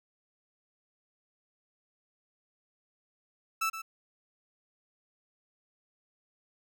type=tone with echo; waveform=30% pulse; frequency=1318.5 Hz; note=E6; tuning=in tune; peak=-25 dBFS; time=3.61-3.7 s; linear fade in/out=10 ms; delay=120 ms; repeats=1; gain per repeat=-10 dB; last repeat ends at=3.82 s; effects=none